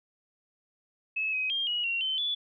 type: tone with pitch steps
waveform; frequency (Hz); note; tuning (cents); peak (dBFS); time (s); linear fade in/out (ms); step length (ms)
sine; 2589 / 2527 / 3206 / 2906 / 2747 / 3074 / 3448; E7 / D#7 / G7 / F#7 / F7 / G7 / A7; -32 / +26 / +38 / -32 / -29 / -35 / -36; -27; 1.16-2.35; 10; 170
effects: none